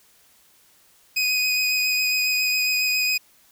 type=tone with vibrato; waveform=25% pulse; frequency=2500 Hz; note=D#7; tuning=8 cents sharp; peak=-16 dBFS; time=1.16-3.18 s; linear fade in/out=10 ms; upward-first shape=sine; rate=7.3 Hz; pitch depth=12 cents each way; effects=white hiss -57 dBFS RMS until 3.51 s